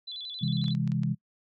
sine tone with vibrato, 3714 Hz, A#7, 7 cents flat, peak -36 dBFS, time 0.07-0.74 s, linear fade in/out 10 ms, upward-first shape square, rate 11 Hz, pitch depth 130 cents each way
sine chord, C augmented, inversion none, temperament just, 130.81 / 163.52 / 204.4 Hz, C3 / E3 / G#3, 0 / -14 / -27 cents, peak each -29 / -29 / -31 dBFS, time 0.41-1.15 s, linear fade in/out 20 ms
clicks, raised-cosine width 0.2 ms, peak -29 dBFS, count 6, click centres 0.642 / 0.682 / 0.75 / 0.876 / 0.919 / 1.034 s
effects noise-tail reverb RT60 0.1 s tail -23 dB re dry

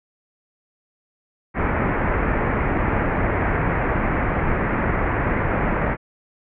pink low-pass noise, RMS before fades -21 dBFS, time 1.54-5.97 s, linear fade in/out 50 ms, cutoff 2200 Hz, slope 48 dB/octave, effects none

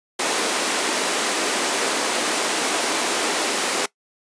pink high-pass noise, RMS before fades -22 dBFS, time 0.19-3.86 s, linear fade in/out 5 ms, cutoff 290 Hz, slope 24 dB/octave, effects noise-tail reverb RT60 0.1 s tail -20 dB re dry + resampled to 22050 Hz

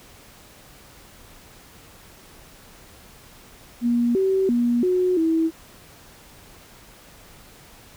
sine tone with pitch steps, 238.4 / 383.1 / 239.5 / 365.1 / 324.5 Hz, A#3 / G4 / A#3 / F#4 / E4, +39 / -40 / +47 / -23 / -27 cents, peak -17 dBFS, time 3.81-5.51 s, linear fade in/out 50 ms, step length 340 ms, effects pink hiss -48 dBFS RMS until 7.96 s

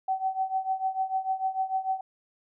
sine tone with tremolo, 762 Hz, G5, 49 cents flat, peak -22 dBFS, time 0.08-2.01 s, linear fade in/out 5 ms, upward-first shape triangle, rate 6.7 Hz, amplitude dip 90%, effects none

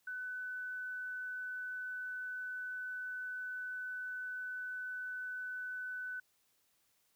sine tone, 1501 Hz, F#6, 24 cents sharp, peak -39 dBFS, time 0.07-6.2 s, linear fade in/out 5 ms, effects white hiss -75 dBFS RMS until 7.15 s

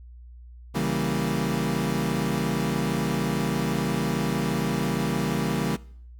30% pulse chord, C# diminished seventh, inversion none, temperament equal, 138.59 / 164.81 / 196 / 233.1 Hz, C#3 / E3 / G3 / Bb3, 0 / 0 / 0 / 0 cents, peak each -27 dBFS, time 0.74-5.77 s, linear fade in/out 20 ms, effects noise-tail reverb RT60 0.6 s tail -21 dB re dry + added 60 Hz sine -42 dBFS peak until 6.19 s

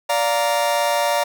40% pulse chord, Bb major, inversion first, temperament just, 582.7 / 699.2 / 932.3 Hz, D5 / F5 / Bb5, -14 / +2 / 0 cents, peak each -20 / -22 / -21 dBFS, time 0.09-1.24 s, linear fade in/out 10 ms, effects none

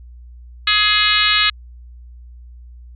harmonic tone, 420 Hz, G#4, 19 cents sharp, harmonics 3 / 4 / 5 / 6 / 7 / 8 / 9 / 10, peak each -21 / -21 / -21 / -21 / -21 / -21 / -21 / -21 dBFS, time 0.67-1.5 s, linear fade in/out 5 ms, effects added 60 Hz sine -36 dBFS peak until 2.95 s

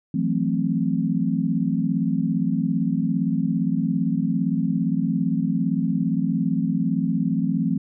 sine chord, F# half-diminished seventh, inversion third, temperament equal with one note detuned, 164.81 / 182.34 / 220 / 261.6 Hz, E3 / F#3 / A3 / C4, 0 / -25 / 0 / 0 cents, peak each -25 dBFS, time 0.14-7.78 s, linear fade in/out 5 ms, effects none

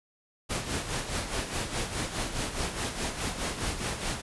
pink noise with tremolo, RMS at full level -30 dBFS, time 0.49-4.22 s, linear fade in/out 20 ms, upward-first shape sine, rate 4.8 Hz, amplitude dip 60%, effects resampled to 24000 Hz

